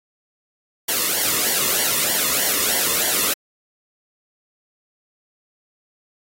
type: noise with flanger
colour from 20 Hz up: white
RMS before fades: -20 dBFS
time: 0.88-3.34 s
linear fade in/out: 10 ms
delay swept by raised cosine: 0.78 to 1.31 ms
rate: 3.2 Hz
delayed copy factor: -0.75
effects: AAC 48 kbps